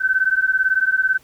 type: beating tone pair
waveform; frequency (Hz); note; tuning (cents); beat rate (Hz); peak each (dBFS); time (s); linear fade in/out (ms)
sine; 1523 / 1541; F#6 / G6; +50 / -30; 18; -18; 0-1.18; 20
effects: pink hiss -53 dBFS RMS until 1.23 s